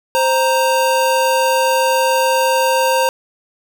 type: tone pair together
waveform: square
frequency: 523.2 / 932.3 Hz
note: C5 / A#5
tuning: 0 / 0 cents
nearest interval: minor seventh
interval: 1000 cents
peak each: -16 dBFS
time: 0.15-3.09 s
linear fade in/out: 0 ms
effects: none